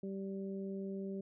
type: harmonic tone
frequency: 194.5 Hz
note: G3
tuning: 13 cents flat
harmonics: 1 / 2 / 3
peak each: -40 / -43 / -52 dBFS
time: 0.03-1.21 s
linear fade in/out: 5 ms
effects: none